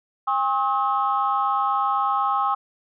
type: tone cluster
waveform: sine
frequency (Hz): 807 / 1079 / 1279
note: G#5 / C#6 / D#6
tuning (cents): -50 / -47 / +47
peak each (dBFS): -23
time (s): 0.27-2.55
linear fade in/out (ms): 10
effects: tanh soft clip ceiling -11 dBFS